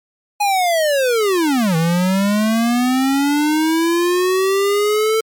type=linear two-way sweep; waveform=square; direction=down then up; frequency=836 to 159.6 to 445.9 Hz; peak=-14 dBFS; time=0.4-5.21 s; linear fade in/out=10 ms; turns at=1.76 s; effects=MP3 96 kbps